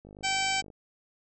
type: click train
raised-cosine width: 2 ms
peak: -35 dBFS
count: 34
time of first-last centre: 0.05-0.702 s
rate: 50.6 Hz
type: harmonic tone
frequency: 773 Hz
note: G5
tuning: 24 cents flat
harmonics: 1 / 2 / 3 / 4 / 5 / 6 / 7 / 8 / 9 / 10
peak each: -31 / -36 / -31 / -34 / -42 / -37 / -39 / -43 / -40 / -37 dBFS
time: 0.23-0.62 s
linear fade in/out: 20 ms
effects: none